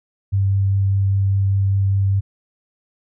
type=tone with vibrato; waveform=sine; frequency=98 Hz; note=G2; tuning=in tune; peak=-14 dBFS; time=0.32-2.21 s; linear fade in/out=20 ms; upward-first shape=triangle; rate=5 Hz; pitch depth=9 cents each way; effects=none